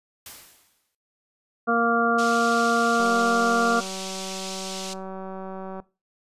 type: noise with exponential decay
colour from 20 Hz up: white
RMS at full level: -38 dBFS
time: 0.26-0.95 s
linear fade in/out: 2 ms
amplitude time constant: 150 ms
type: harmonic tone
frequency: 233.1 Hz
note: A#3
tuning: in tune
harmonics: 1 / 2 / 3 / 5 / 6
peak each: -25 / -25 / -25 / -25 / -25 dBFS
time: 1.67-3.81 s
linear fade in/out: 20 ms
type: band-pass noise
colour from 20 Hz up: white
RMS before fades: -36 dBFS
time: 2.18-4.94 s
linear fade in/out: 10 ms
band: 2500 to 7100 Hz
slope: 24 dB/octave
type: click train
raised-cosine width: 1 ms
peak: -23 dBFS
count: 533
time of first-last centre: 3-5.8 s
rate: 190 Hz
effects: noise-tail reverb RT60 0.3 s tail -20 dB re dry + resampled to 32000 Hz